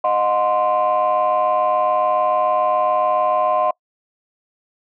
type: tone cluster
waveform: sine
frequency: 618 / 725 / 1042 Hz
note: D#5 / F#5 / C6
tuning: -12 / -35 / -7 cents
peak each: -18 dBFS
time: 0.04-3.71 s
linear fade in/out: 5 ms
effects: noise-tail reverb RT60 0.1 s tail -25 dB re dry + tanh soft clip ceiling -9 dBFS